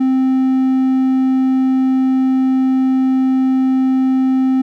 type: tone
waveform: triangle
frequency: 261.6 Hz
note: C4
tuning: in tune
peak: -9 dBFS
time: 0-4.62 s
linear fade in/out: 10 ms
effects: none